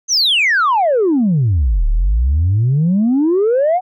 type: exponential two-way sweep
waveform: sine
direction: down then up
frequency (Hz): 6470 to 35 to 760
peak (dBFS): -9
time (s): 0.08-3.81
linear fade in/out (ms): 50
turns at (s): 1.87
effects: tanh soft clip ceiling -8 dBFS